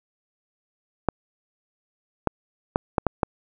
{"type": "clicks", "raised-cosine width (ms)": 1, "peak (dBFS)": -5, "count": 6, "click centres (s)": [1.087, 2.273, 2.759, 2.982, 3.067, 3.232], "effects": []}